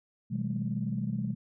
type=tone cluster; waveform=sine; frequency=125.1 / 159.9 / 193.7 / 212.7 Hz; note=B2 / D#3 / G3 / G#3; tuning=+23 / +48 / -20 / +42 cents; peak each=-34 / -37 / -34 / -34 dBFS; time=0.3-1.35 s; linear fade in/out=20 ms; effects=tanh soft clip ceiling -19 dBFS